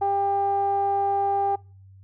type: tone with low-pass filter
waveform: sawtooth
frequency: 398 Hz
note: G4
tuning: 26 cents sharp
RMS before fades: -23 dBFS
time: 0.01-1.56 s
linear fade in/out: 10 ms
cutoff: 820 Hz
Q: 6.6
effects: noise-tail reverb RT60 0.4 s tail -26 dB re dry + added 96 Hz sine -46 dBFS peak until 2.03 s